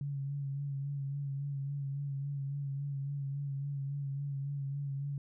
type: tone with vibrato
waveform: sine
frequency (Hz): 139.9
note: C#3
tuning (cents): +16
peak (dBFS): -34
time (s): 0.01-5.18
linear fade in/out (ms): 2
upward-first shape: sine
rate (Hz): 3.6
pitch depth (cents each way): 34
effects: none